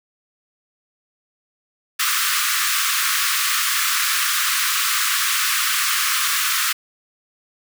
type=high-pass noise; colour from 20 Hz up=pink; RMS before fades=-20 dBFS; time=1.99-6.73 s; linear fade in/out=10 ms; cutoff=1100 Hz; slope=96 dB/octave; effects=none